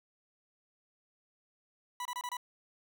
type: tone bursts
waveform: 40% pulse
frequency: 984 Hz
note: B5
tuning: 7 cents flat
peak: -35 dBFS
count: 5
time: 2-2.369 s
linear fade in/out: 2 ms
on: 53 ms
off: 26 ms
effects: none